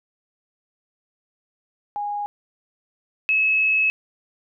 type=tone pair in turn; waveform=sine; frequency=823 / 2583 Hz; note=G#5 / E7; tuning=-16 / -36 cents; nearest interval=octave + minor sixth; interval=1980 cents; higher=second; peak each=-24 / -16 dBFS; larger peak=second; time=1.96-2.26 / 3.29-3.9 s; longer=second; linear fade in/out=0 ms; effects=none